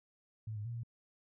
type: tone with pitch steps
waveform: sine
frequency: 109.2 / 104.5 / 118 / 116.9 Hz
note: A2 / G#2 / A#2 / A#2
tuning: -13 / +11 / +22 / +5 cents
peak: -38 dBFS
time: 0.47-0.834 s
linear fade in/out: 5 ms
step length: 91 ms
effects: none